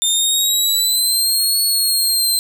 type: exponential two-way sweep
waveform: 20% pulse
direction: up then down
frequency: 3600 to 4374 to 4111 Hz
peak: -8 dBFS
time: 0.02-2.39 s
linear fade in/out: 0 ms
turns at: 1.61 s
effects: none